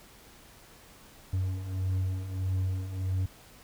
triangle beating tone pair, 92.5 / 94.1 Hz, F#2 / F#2, 0 / +30 cents, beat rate 1.6 Hz, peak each -33 / -27 dBFS, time 1.33-3.26 s, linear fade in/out 5 ms, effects pink hiss -54 dBFS RMS until 3.63 s

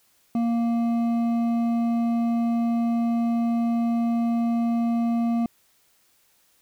triangle tone with hard clipping, 233.1 Hz, A#3, in tune, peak -22 dBFS, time 0.35-5.46 s, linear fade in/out 2 ms, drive 11 dB, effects white hiss -63 dBFS RMS until 6.61 s

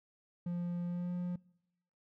triangle tone with pitch glide, 174.61 to 177.56 Hz, F3 to F3, 0 to +29 cents, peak -32 dBFS, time 0.46-1.36 s, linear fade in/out 5 ms, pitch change +29 cents, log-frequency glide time 0.86-1.12 s, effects noise-tail reverb RT60 0.8 s tail -23 dB re dry

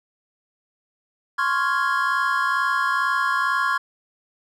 triangle chord, Db major seventh, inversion third, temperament equal, 1046.5 / 1108.7 / 1396.9 / 1661.2 Hz, C6 / Db6 / F6 / Ab6, 0 / 0 / 0 / 0 cents, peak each -23 dBFS, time 1.38-3.78 s, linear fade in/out 10 ms, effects none

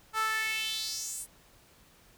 sawtooth tone with high-pass filter sweep, 438.6 Hz, A4, 6 cents flat, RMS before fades -33 dBFS, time 0.13-1.27 s, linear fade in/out 50 ms, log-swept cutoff 1100 to 9700 Hz, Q 3.8, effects pink hiss -60 dBFS RMS until 2.17 s

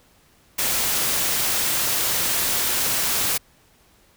white noise, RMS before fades -22 dBFS, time 0.58-3.38 s, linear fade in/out 10 ms, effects pink hiss -57 dBFS RMS until 4.16 s

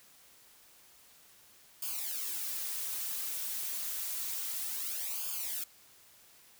blue noise with flanger, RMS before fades -37 dBFS, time 1.82-5.64 s, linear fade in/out 5 ms, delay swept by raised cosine 0.51 to 5.81 ms, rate 0.29 Hz, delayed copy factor -0.85, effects white hiss -60 dBFS RMS until 6.59 s

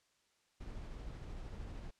brown noise with tremolo, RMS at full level -45 dBFS, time 0.6-1.91 s, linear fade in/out 10 ms, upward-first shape sine, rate 13 Hz, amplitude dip 25%, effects white hiss -75 dBFS RMS until 1.99 s + low-pass 7000 Hz 12 dB/octave

